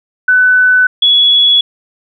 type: tone pair in turn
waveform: sine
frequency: 1500 / 3378 Hz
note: F#6 / G#7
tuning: +23 / +29 cents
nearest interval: octave + major second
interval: 1406 cents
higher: second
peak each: -5 dBFS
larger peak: neither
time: 0.28-0.87 / 1.02-1.61 s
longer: neither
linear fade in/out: 5 ms
effects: none